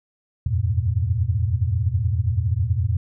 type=tone cluster; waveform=sine; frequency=82.3 / 91.6 / 103.6 / 119.1 Hz; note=E2 / F#2 / G#2 / A#2; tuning=-2 / -17 / -4 / +38 cents; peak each=-24 dBFS; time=0.46-2.97 s; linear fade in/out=5 ms; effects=none